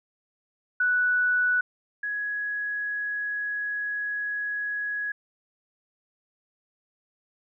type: tone pair in turn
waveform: sine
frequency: 1480 / 1672.1 Hz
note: F#6 / G#6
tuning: 0 / +11 cents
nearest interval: major second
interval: 211 cents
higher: second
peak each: -20 / -27 dBFS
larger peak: first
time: 0.8-1.61 / 2.03-5.12 s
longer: second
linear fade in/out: 5 ms
effects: none